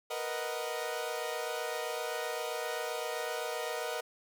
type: chord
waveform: sawtooth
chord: B major seventh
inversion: third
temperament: equal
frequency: 466.2 / 493.9 / 622.3 / 740 Hz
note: A#4 / B4 / D#5 / F#5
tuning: 0 / 0 / 0 / 0 cents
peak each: -35 / -37 / -35 / -38 dBFS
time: 0.1-4.01 s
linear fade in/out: 10 ms
effects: none